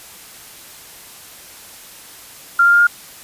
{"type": "tone with pitch steps", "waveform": "sine", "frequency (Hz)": [1389, 1397.9, 1406.8, 1415.7], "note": ["F6", "F6", "F6", "F6"], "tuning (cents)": [-10, 1, 12, 23], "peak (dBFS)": -8, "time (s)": [2.59, 2.87], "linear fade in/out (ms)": 5, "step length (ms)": 70, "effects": ["white hiss -39 dBFS RMS until 3.23 s", "resampled to 32000 Hz"]}